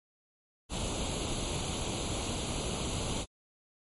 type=noise with comb filter; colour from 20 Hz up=pink; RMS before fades=-34 dBFS; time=0.69-3.26 s; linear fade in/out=50 ms; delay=0.28 ms; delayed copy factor=+0.75; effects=MP3 48 kbps